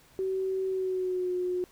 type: tone with pitch glide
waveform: sine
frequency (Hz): 380 to 361.4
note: F#4 to F#4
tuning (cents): +46 to -41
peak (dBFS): -27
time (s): 0.19-1.64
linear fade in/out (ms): 0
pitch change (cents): -87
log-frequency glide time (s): 0.67-1.32
effects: pink hiss -59 dBFS RMS until 1.71 s